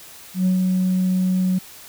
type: tone with ADSR envelope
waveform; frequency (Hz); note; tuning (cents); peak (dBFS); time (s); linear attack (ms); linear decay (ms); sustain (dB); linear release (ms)
sine; 185; F#3; 0; -12; 0.34-1.59; 120; 110; -3; 12
effects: tanh soft clip ceiling -13 dBFS + white hiss -42 dBFS RMS until 1.88 s